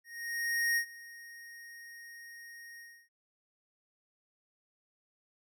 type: tone with ADSR envelope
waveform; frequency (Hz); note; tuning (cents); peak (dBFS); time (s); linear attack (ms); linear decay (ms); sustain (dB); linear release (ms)
square; 1864.7; A#6; 0; -27; 0.04-3.09; 730; 81; -21; 300
effects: none